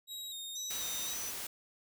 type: tone with vibrato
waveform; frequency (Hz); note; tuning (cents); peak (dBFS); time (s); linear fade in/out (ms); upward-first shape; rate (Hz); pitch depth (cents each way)
sawtooth; 3761; A#7; +15; -38; 0.07-1.17; 50; square; 2; 31
type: tone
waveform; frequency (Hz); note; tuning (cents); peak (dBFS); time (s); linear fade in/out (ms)
sine; 5980; F#8; +17; -40; 0.55-1.31; 10
type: noise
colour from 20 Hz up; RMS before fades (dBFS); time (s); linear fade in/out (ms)
white; -41; 0.7-1.47; 5
effects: none